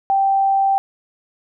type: tone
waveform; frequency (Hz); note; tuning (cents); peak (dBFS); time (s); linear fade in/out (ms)
sine; 782; G5; -4; -13; 0.1-0.78; 0
effects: none